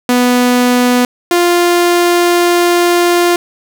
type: tone pair in turn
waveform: sawtooth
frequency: 246.9 / 349.2 Hz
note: B3 / F4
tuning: 0 / 0 cents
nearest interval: tritone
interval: 600 cents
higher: second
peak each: -4 dBFS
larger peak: neither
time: 0.09-1.05 / 1.31-3.36 s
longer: second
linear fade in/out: 2 ms
effects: none